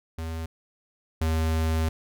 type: tone pair in turn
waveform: square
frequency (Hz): 81.3 / 80.23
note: E2 / E2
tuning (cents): -23 / -46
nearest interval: unison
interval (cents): 23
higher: first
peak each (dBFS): -31 / -23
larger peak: second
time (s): 0.18-0.46 / 1.21-1.89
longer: second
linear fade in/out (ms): 5
effects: none